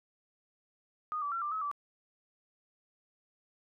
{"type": "tone with pitch steps", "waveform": "sine", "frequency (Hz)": [1233, 1155, 1358, 1184, 1284, 1159], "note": ["D#6", "D6", "F6", "D6", "E6", "D6"], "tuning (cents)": [-16, -29, -49, 14, -46, -23], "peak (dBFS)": -32, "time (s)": [1.12, 1.714], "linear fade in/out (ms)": 0, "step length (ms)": 99, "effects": []}